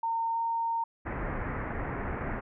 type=tone with pitch glide; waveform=sine; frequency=914 to 919.3 Hz; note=A#5 to A#5; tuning=-34 to -24 cents; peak=-27 dBFS; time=0.03-0.84 s; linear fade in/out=5 ms; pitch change=+10 cents; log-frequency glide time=0.32-0.38 s
type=low-pass noise; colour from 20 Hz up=pink; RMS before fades=-34 dBFS; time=1.05-2.41 s; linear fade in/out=20 ms; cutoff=2100 Hz; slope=48 dB/octave
effects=none